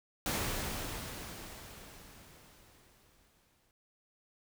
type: noise with exponential decay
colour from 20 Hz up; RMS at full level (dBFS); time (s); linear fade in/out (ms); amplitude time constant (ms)
pink; -33; 0.26-3.71; 1; 750
effects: none